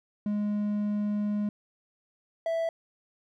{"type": "tone pair in turn", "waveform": "triangle", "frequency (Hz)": [207.7, 659.4], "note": ["G#3", "E5"], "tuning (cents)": [0, 0], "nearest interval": "octave + minor sixth", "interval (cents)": 2000, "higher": "second", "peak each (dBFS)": -24, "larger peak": "neither", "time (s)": [[0.26, 1.49], [2.46, 2.69]], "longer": "first", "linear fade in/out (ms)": 2, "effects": []}